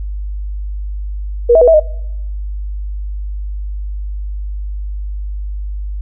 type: tone with pitch steps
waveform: sine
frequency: 477 / 648 / 492.3 / 652 / 614 Hz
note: A#4 / E5 / B4 / E5 / D#5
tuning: +40 / -30 / -6 / -19 / -23 cents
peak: -4 dBFS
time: 1.49-1.8 s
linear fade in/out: 10 ms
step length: 62 ms
effects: noise-tail reverb RT60 0.9 s tail -25 dB re dry + added 50 Hz sine -19 dBFS peak until 6.01 s